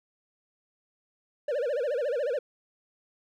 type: tone with vibrato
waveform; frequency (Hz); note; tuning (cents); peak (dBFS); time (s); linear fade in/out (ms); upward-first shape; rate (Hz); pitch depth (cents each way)
triangle; 532; C5; +29; -24; 1.48-2.39; 5; sine; 14; 230
effects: none